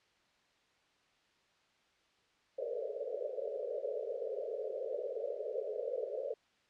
pink band-pass noise, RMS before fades -39 dBFS, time 2.58-6.34 s, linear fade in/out 5 ms, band 420 to 610 Hz, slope 96 dB/octave, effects white hiss -71 dBFS RMS until 6.69 s + low-pass 4000 Hz 12 dB/octave

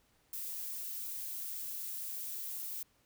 violet noise, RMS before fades -41 dBFS, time 0.33-2.83 s, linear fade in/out 2 ms, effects pink hiss -71 dBFS RMS until 3.05 s

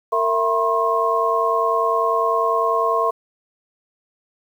sine tone cluster, 458.3 / 668 / 983 / 1073 Hz, A#4 / E5 / B5 / C6, -29 / +23 / -8 / +43 cents, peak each -22 / -22 / -27 / -19 dBFS, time 0.12-3.11 s, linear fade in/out 10 ms, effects 8-bit

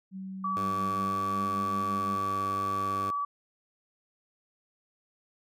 sine tone with pitch glide, 190.5 to 201.8 Hz, G3 to G#3, -49 to -49 cents, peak -36 dBFS, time 0.11-2.19 s, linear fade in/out 50 ms, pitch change +100 cents, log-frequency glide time 0.98-1.48 s
sine tone with vibrato, 1146 Hz, D6, 43 cents flat, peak -28 dBFS, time 0.44-3.25 s, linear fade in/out 5 ms, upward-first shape triangle, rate 18 Hz, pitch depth 11 cents each way
10% pulse tone, 98 Hz, G2, in tune, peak -28 dBFS, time 0.56-3.11 s, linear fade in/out 10 ms
effects none

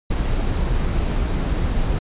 brown noise, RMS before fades -20 dBFS, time 0.1-1.99 s, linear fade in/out 10 ms, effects resampled to 8000 Hz

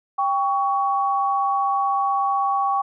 sine tone pair together, 792 / 1121 Hz, G5 / C#6, +18 / +19 cents, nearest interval tritone, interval 601 cents, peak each -21 dBFS, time 0.18-2.82 s, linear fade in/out 10 ms, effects none

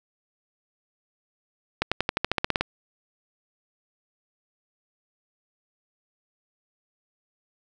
accelerating click train, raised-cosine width 0.3 ms, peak -6 dBFS, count 12, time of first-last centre 1.82-2.61 s, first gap 96 ms, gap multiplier 0.94, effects none

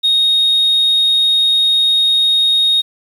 sine tone, 3729 Hz, A#7, in tune, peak -8 dBFS, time 0.03-2.82 s, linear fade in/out 20 ms, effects tanh soft clip ceiling -7 dBFS + 7-bit

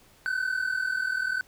triangle tone pair together, 1496 / 1536.3 Hz, F#6 / G6, +19 / -35 cents, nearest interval unison, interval 46 cents, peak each -27 dBFS, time 0.26-1.41 s, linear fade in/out 0 ms, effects pink hiss -58 dBFS RMS until 1.47 s

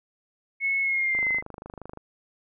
sine tone with pitch glide, 2192 to 2057 Hz, C#7 to C7, -20 to -30 cents, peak -22 dBFS, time 0.6-1.42 s, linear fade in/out 50 ms, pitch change -110 cents, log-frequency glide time 0.81-1.29 s
click train, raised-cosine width 1 ms, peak -25 dBFS, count 22, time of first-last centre 1.15-1.974 s, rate 25.5 Hz
effects none

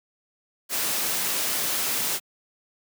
white noise, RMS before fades -26 dBFS, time 0.69-2.2 s, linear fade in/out 50 ms, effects high-pass 150 Hz 12 dB/octave

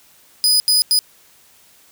sawtooth tone bursts at uneven times, 4978 Hz, D#8, in tune, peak -9 dBFS, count 3, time 0.44-0.6 / 0.68-0.82 / 0.91-0.99 s, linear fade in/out 0 ms, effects white hiss -51 dBFS RMS until 1.91 s

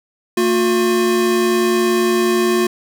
square tone pair together, 227.1 / 358.2 Hz, A#3 / F4, -45 / +44 cents, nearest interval minor sixth, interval 789 cents, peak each -20 / -15 dBFS, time 0.37-2.67 s, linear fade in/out 5 ms, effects none

